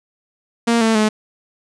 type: tone with pitch steps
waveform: sawtooth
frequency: 233.1 / 223.6 / 214.5 Hz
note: A#3 / A3 / A3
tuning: 0 / +28 / -44 cents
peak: -9 dBFS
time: 0.67-1.09 s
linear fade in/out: 10 ms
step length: 140 ms
effects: resampled to 22050 Hz